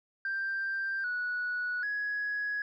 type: tone with pitch steps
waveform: sine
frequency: 1577 / 1469 / 1672 Hz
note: G6 / F#6 / G#6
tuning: +10 / -13 / +11 cents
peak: -29 dBFS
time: 0.25-2.62 s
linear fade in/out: 2 ms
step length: 790 ms
effects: tanh soft clip ceiling -27 dBFS